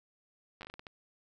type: slowing click train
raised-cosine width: 0.3 ms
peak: -29 dBFS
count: 9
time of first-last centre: 0.61-0.868 s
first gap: 9 ms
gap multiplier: 1.35
effects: none